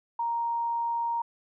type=tone; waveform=sine; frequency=934 Hz; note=A#5; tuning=3 cents sharp; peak=-26 dBFS; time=0.19-1.22 s; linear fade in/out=5 ms; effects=none